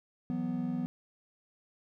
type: chord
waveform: triangle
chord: E suspended second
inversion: none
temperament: equal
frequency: 164.81 / 185 / 246.9 Hz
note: E3 / F#3 / B3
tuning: 0 / 0 / 0 cents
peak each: -36 / -35 / -31 dBFS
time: 0.3-0.86 s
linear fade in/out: 0 ms
effects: none